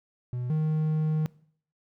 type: tone pair in turn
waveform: triangle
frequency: 123.47 / 155.56 Hz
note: B2 / D#3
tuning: 0 / 0 cents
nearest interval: major third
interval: 400 cents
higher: second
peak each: -27 / -21 dBFS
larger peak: second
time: 0.33-0.5 / 0.5-1.26 s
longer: second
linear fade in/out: 0 ms
effects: noise-tail reverb RT60 0.6 s tail -22 dB re dry